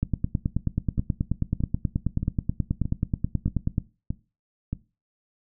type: two click trains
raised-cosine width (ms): 5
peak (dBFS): -15 / -11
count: 7 / 36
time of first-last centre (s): 0.98-4.73 / 0.03-3.781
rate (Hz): 1.6 / 9.33
effects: noise-tail reverb RT60 0.3 s tail -18 dB re dry